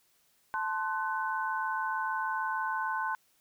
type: chord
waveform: sine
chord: F# diminished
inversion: first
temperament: equal with one note detuned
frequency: 880 / 1046.5 / 1502.4 Hz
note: A5 / C6 / F#6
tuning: 0 / 0 / +26 cents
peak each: -34 dBFS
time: 0.54-3.15 s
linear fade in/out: 0 ms
effects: white hiss -69 dBFS RMS until 3.4 s